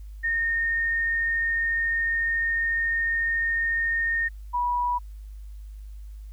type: tone pair in turn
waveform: sine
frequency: 1837 / 975.1 Hz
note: A#6 / B5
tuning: -26 / -22 cents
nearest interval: major seventh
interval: 1096 cents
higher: first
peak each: -22 dBFS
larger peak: neither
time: 0.23-4.29 / 4.53-4.99 s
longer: first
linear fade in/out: 20 ms
effects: added 51 Hz sine -37 dBFS peak until 6.32 s + white hiss -65 dBFS RMS until 6.32 s